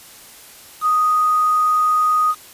sine tone with quantisation, 1244.5 Hz, D#6, in tune, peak -13 dBFS, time 0.81-2.35 s, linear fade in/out 50 ms, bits 6, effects white hiss -42 dBFS RMS until 2.53 s + resampled to 32000 Hz

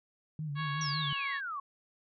sine tone with vibrato, 149.4 Hz, D3, 30 cents sharp, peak -34 dBFS, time 0.39-1.13 s, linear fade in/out 2 ms, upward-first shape sine, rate 5.4 Hz, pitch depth 84 cents each way
harmonic tone, 554.4 Hz, C#5, in tune, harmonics 2 / 3 / 4 / 5 / 6 / 7 / 8, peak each -37 / -40 / -45 / -48 / -46 / -49 / -53 dBFS, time 0.55-1.41 s, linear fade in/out 50 ms
sine exponential sweep, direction down, 5920 to 1074 Hz, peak -35 dBFS, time 0.81-1.6 s, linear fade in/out 5 ms
effects none

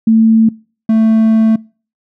sine / triangle tone pair in turn, 223.2 / 221.7 Hz, A3 / A3, +25 / +13 cents, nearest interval unison, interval 12 cents, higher first, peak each -5 dBFS, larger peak neither, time 0.07-0.49 / 0.89-1.56 s, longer second, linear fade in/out 5 ms, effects noise-tail reverb RT60 0.4 s tail -25 dB re dry

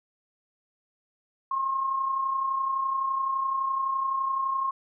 sine tone pair together, 1043.2 / 1075 Hz, C6 / C6, -5 / +47 cents, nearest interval minor second, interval 52 cents, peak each -35 / -25 dBFS, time 1.51-4.71 s, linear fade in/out 5 ms, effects none

